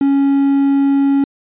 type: tone with quantisation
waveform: triangle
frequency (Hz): 277.2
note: C#4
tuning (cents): 0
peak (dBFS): -8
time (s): 0.01-1.24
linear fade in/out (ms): 2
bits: 6
effects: resampled to 8000 Hz